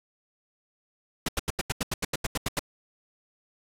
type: noise bursts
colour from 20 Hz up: pink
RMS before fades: -27 dBFS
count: 13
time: 1.26-2.594 s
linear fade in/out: 5 ms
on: 26 ms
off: 83 ms
effects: low-pass 12000 Hz 12 dB/octave